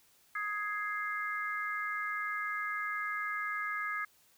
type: chord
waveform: sine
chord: Ab major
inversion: second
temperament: equal with one note detuned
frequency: 1253.2 / 1661.2 / 2093 Hz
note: Eb6 / Ab6 / C7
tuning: +12 / 0 / 0 cents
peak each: -37 / -37 / -39 dBFS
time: 0.35-4.05 s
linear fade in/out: 5 ms
effects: white hiss -66 dBFS RMS until 4.37 s